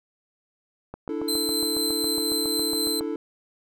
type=click train; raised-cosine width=1 ms; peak=-21 dBFS; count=16; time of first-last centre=0.94-3.009 s; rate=7.25 Hz
type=chord; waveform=triangle; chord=D suspended second; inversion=none; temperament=just; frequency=293.7 / 330.4 / 440.5 Hz; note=D4 / E4 / A4; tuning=0 / +4 / +2 cents; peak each=-29 dBFS; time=1.09-3.16 s; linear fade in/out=2 ms
type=tone with tremolo; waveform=sawtooth; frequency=4081 Hz; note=C8; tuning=44 cents flat; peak=-21 dBFS; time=1.28-3 s; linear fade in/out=5 ms; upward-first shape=triangle; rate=4 Hz; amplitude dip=25%
effects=none